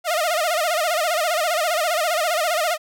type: tone with vibrato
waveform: sawtooth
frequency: 659.3 Hz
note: E5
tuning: in tune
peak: -15 dBFS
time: 0.04-2.78 s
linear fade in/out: 50 ms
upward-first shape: sine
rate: 15 Hz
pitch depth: 150 cents each way
effects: none